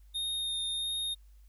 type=tone with vibrato; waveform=square; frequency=3684 Hz; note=A#7; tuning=21 cents flat; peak=-32 dBFS; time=0.14-1.15 s; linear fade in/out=20 ms; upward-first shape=sine; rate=1.5 Hz; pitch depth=12 cents each way; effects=added 50 Hz sine -53 dBFS peak until 1.48 s + white hiss -73 dBFS RMS until 1.48 s